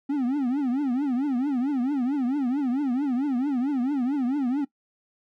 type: tone with vibrato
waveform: triangle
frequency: 266.4 Hz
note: C4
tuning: 31 cents sharp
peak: -20 dBFS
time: 0.09-4.65 s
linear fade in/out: 10 ms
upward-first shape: triangle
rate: 4.5 Hz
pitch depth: 220 cents each way
effects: noise-tail reverb RT60 0.1 s tail -19 dB re dry